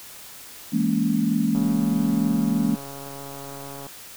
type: chord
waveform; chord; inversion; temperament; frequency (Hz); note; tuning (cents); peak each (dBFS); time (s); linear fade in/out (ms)
sine; A# half-diminished seventh; second; just; 167.82 / 209.8 / 233.1 / 279.7; E3 / G#3 / A#3 / C#4; +31 / +18 / 0 / +16; -27 / -23 / -23 / -26; 0.72-2.76; 20
type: click train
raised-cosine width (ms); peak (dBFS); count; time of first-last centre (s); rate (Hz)
1; -25; 323; 1.55-3.867; 139
effects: white hiss -42 dBFS RMS until 4.16 s